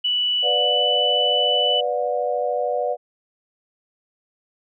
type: tone with pitch glide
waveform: sine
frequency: 2960 to 2982 Hz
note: F#7 to F#7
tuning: 0 to +13 cents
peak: -18 dBFS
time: 0.04-1.81 s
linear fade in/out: 10 ms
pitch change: +13 cents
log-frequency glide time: 0.43-0.81 s
type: chord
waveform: sine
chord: B minor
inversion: none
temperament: equal with one note detuned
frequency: 493.9 / 587.3 / 721.8 Hz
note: B4 / D5 / F#5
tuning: 0 / 0 / -43 cents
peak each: -24 / -24 / -25 dBFS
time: 0.42-2.97 s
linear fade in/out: 50 ms
effects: none